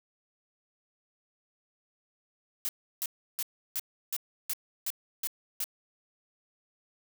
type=noise bursts; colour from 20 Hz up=blue; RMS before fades=-32 dBFS; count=9; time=2.65-5.641 s; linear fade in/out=0 ms; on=39 ms; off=330 ms; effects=none